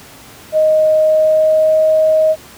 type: tone with pitch glide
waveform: sine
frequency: 623 to 628.4 Hz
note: D#5 to D#5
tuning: +2 to +17 cents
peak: -8 dBFS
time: 0.52-2.36 s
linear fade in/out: 50 ms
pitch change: +15 cents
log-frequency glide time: 0.97-1.86 s
effects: pink hiss -38 dBFS RMS until 2.57 s + high-pass 80 Hz 12 dB/octave